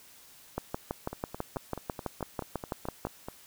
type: two click trains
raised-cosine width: 1 ms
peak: -23 / -17 dBFS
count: 11 / 16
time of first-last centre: 1.13-3.285 / 0.58-3.051 s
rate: 4.64 / 6.07 Hz
effects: white hiss -55 dBFS RMS until 3.46 s